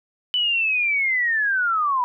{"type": "linear sweep", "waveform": "sine", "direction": "down", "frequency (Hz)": [3000, 962], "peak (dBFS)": -18, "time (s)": [0.34, 2.04], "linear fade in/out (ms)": 0, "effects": []}